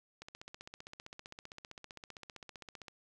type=click train; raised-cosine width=0.2 ms; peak=-30 dBFS; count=42; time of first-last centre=0.22-2.882 s; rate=15.4 Hz; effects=none